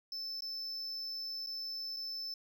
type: tone with dropouts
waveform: triangle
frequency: 5274 Hz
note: E8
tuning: in tune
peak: -37 dBFS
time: 0.12-2.34 s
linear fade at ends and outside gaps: 2 ms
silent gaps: 0.407-0.421 / 1.463-1.47 / 1.964-1.968 s
effects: none